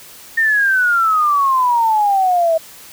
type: exponential sweep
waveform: sine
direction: down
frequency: 1841 to 639 Hz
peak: -11 dBFS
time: 0.37-2.58 s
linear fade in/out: 10 ms
effects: white hiss -39 dBFS RMS until 2.92 s